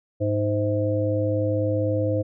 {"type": "harmonic tone with a mistuned harmonic", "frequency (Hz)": 103.83, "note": "G#2", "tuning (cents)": 0, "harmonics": [1, 3, 5, 6], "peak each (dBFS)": [-24, -27, -24, -34], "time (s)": [0.2, 2.23], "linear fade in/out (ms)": 20, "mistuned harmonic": 6, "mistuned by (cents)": 55, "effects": []}